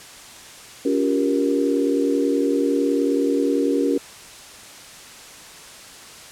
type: chord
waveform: sine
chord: G half-diminished seventh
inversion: second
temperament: just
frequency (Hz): 282.2 / 352.8 / 392 / 470.4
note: Db4 / F4 / G4 / Bb4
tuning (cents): +31 / +18 / 0 / +16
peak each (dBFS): -20 / -26 / -24 / -23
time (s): 0.85-3.98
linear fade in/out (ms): 5
effects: white hiss -41 dBFS RMS until 6.31 s + low-pass 9000 Hz 12 dB/octave